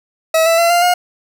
40% pulse tone with pitch steps, 645 / 661.6 / 678.6 / 696.1 / 714 Hz, E5 / E5 / F5 / F5 / F5, -38 / +6 / -50 / -6 / +38 cents, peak -9 dBFS, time 0.34-0.94 s, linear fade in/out 5 ms, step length 120 ms, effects none

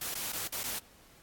white noise with dropouts, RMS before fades -36 dBFS, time 0.01-0.79 s, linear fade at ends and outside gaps 5 ms, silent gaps 0.143-0.151 / 0.322-0.33 / 0.477-0.522 / 0.634-0.638 s, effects pink hiss -59 dBFS RMS until 1.22 s + AAC 64 kbps

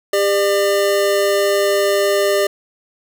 square tone pair together, 399.8 / 599 Hz, G4 / D5, +34 / +34 cents, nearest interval perfect fifth, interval 700 cents, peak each -17 dBFS, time 0.13-2.47 s, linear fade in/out 5 ms, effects none

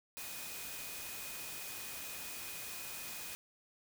sine tone in noise, 2489 Hz, D#7, in tune, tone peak -52 dBFS, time 0.17-3.35 s, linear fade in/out 0 ms, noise white, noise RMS -45 dBFS, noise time 0.17-3.35 s, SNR -10 dB, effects none

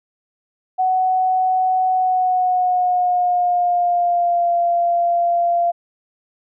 sine tone with pitch glide, 745 to 691.1 Hz, F#5 to F5, +12 to -18 cents, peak -14 dBFS, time 0.78-5.72 s, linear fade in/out 20 ms, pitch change -130 cents, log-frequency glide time 1.9-4.52 s, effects none

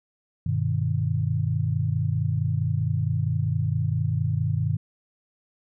sine chord, G augmented, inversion none, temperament just, 98 / 122.5 / 153.12 Hz, G2 / B2 / D#3, 0 / -14 / -27 cents, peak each -26 dBFS, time 0.46-4.77 s, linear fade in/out 5 ms, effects none

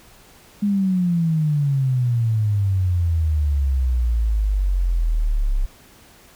sine exponential sweep, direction down, 207.7 to 32.83 Hz, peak -16 dBFS, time 0.62-5.66 s, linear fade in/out 10 ms, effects pink hiss -49 dBFS RMS until 6.35 s

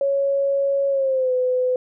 sine tone with pitch glide, 554.4 to 505.5 Hz, C#5 to B4, 0 to +40 cents, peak -17 dBFS, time 0.01-1.76 s, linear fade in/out 2 ms, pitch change -160 cents, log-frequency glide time 0.89-1.33 s, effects none

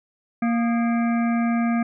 harmonic tone with a mistuned harmonic, 233.1 Hz, A#3, in tune, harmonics 1 / 3 / 5 / 7 / 9 / 10, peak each -19 / -29 / -33 / -36 / -38 / -39 dBFS, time 0.42-1.83 s, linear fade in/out 5 ms, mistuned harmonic 5, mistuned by +90 cents, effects none

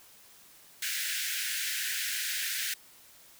pink high-pass noise, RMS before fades -33 dBFS, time 0.82-2.74 s, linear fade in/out 5 ms, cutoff 1500 Hz, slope 96 dB/octave, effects white hiss -56 dBFS RMS until 3.39 s

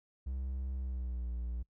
triangle tone with pitch glide, 65.41 to 59.64 Hz, C2 to A#1, 0 to +40 cents, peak -33 dBFS, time 0.26-1.63 s, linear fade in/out 10 ms, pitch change -160 cents, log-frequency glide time 0.75-1.3 s, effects noise-tail reverb RT60 0.1 s tail -25 dB re dry

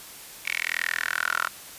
10% pulse tone with high-pass filter sweep, 41.13 Hz, E1, 3 cents flat, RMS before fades -28 dBFS, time 0.45-1.48 s, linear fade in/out 10 ms, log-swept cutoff 2300 to 1300 Hz, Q 6.5, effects white hiss -43 dBFS RMS until 1.78 s + resampled to 32000 Hz

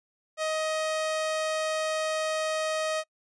sawtooth tone, 628 Hz, D#5, 16 cents sharp, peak -23 dBFS, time 0.37-3.04 s, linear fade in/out 50 ms, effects noise-tail reverb RT60 0.1 s tail -25 dB re dry + resampled to 22050 Hz

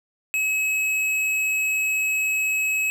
sine tone with tanh clipping, 2566 Hz, E7, 47 cents flat, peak -22 dBFS, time 0.34-2.9 s, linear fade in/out 0 ms, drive 14 dB, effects none

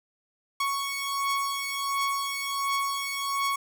sawtooth beating tone pair, 1108.7 / 1110.1 Hz, C#6 / C#6, 0 / +2 cents, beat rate 1.4 Hz, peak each -28 / -25 dBFS, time 0.6-3.56 s, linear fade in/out 5 ms, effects none

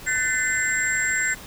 sine tone cluster, 1515 / 1771 / 2048 / 7510 Hz, F#6 / A6 / C7 / A#8, +40 / +11 / -38 / +12 cents, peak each -26 dBFS, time 0.06-1.35 s, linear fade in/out 20 ms, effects pink hiss -41 dBFS RMS until 1.46 s

